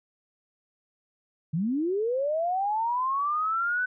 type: linear sweep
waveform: sine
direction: up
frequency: 146.3 to 1515 Hz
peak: -24 dBFS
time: 1.53-3.86 s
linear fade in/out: 10 ms
effects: none